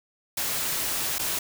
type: noise with dropouts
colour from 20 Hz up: white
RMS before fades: -28 dBFS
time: 0.37-1.39 s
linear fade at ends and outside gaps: 5 ms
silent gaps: 1.184-1.192 s
effects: none